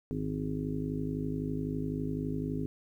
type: harmonic tone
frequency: 51.91 Hz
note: G#1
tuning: in tune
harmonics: 1 / 2 / 3 / 5 / 6 / 7 / 8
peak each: -42 / -42 / -36 / -35 / -41 / -46 / -41 dBFS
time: 0.11-2.66 s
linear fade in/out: 0 ms
effects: 11-bit